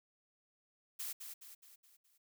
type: noise with echo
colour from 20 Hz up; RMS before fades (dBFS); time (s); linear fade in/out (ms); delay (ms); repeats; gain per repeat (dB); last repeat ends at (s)
blue; -42; 0.99-1.13; 10; 210; 5; -6; 2.18
effects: none